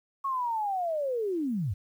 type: linear sweep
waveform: sine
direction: down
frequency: 1108.7 to 82.3 Hz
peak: -27 dBFS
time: 0.24-1.74 s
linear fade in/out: 10 ms
effects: 10-bit